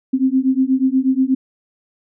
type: beating tone pair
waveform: sine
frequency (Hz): 258.5 / 266.8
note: C4 / C4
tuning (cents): -21 / +34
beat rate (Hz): 8.3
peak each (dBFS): -16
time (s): 0.13-1.35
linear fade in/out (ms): 10
effects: none